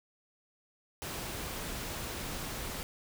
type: noise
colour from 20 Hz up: pink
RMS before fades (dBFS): -39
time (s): 1.02-2.83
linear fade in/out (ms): 0
effects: none